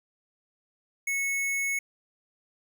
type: tone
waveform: square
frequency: 2200 Hz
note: C#7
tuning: 14 cents flat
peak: -27 dBFS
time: 1.07-1.79 s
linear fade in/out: 5 ms
effects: none